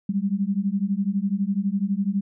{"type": "beating tone pair", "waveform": "sine", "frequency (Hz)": [192.2, 204.2], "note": ["G3", "G#3"], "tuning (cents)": [-34, -29], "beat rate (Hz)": 12, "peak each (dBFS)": -24, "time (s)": [0.09, 2.21], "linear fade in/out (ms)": 5, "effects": []}